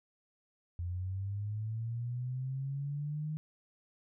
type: linear sweep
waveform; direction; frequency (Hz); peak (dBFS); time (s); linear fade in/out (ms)
sine; up; 85.8 to 155.56; -34; 0.79-3.37; 0
effects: none